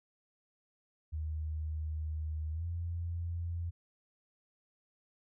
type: tone with pitch glide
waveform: sine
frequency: 77.78 to 85.31 Hz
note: D#2 to F2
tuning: 0 to -40 cents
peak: -34 dBFS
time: 1.12-3.71 s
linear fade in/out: 20 ms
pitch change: +160 cents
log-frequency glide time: 2.52-2.65 s
effects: none